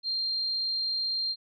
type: tone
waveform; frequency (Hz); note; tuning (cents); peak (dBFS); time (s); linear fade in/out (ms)
sine; 4186; C8; 0; -27; 0.03-1.36; 50
effects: none